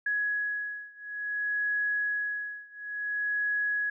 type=beating tone pair; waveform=sine; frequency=1675 / 1675.57 Hz; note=G#6 / G#6; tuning=+14 / +15 cents; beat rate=0.57 Hz; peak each=-31 / -32 dBFS; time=0.06-3.9 s; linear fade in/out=5 ms; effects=none